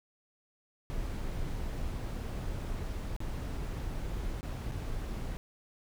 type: noise with dropouts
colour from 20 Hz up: brown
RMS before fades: -36 dBFS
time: 0.9-5.37 s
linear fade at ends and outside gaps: 0 ms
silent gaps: 3.164-3.204 / 4.409-4.43 / 4.714-4.719 s
effects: none